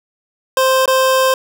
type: tone with dropouts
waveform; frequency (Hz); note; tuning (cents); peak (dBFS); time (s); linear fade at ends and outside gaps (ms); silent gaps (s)
25% pulse; 523.3; C5; 0; -7; 0.57-1.34; 2; 0.858-0.877
effects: none